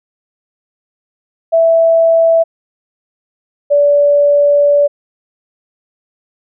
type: tone pair in turn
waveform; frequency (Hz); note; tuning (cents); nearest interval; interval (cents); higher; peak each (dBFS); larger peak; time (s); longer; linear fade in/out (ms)
sine; 659.3 / 577.5; E5 / D5; 0 / -29; major second; 229; first; -6; neither; 1.52-2.44 / 3.7-4.88; second; 20
effects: none